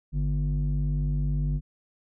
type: tone with low-pass filter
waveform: square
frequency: 49 Hz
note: G1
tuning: in tune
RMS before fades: -26 dBFS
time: 0.12-1.61 s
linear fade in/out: 50 ms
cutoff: 180 Hz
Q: 6.5
effects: none